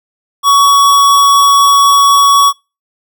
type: tone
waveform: square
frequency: 1124 Hz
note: C#6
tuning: 24 cents sharp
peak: -5 dBFS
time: 0.43-2.53 s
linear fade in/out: 50 ms
effects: noise-tail reverb RT60 0.3 s tail -25 dB re dry